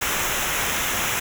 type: noise with comb filter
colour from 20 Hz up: pink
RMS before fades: -24 dBFS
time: 0.01-1.2 s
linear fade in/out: 10 ms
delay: 0.22 ms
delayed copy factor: -0.7
effects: none